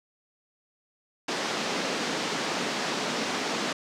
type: band-pass noise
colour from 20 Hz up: pink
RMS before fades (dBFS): -30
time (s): 1.28-3.73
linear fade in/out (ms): 5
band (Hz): 200 to 6400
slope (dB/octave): 24
effects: none